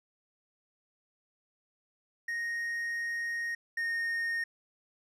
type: tone pair in turn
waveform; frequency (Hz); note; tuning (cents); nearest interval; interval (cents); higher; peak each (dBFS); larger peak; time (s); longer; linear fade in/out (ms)
triangle; 1864.7 / 1846.5; A#6 / A#6; 0 / -17; unison; 17; first; -30 / -28; second; 2.28-3.55 / 3.77-4.44; first; 5
effects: resampled to 32000 Hz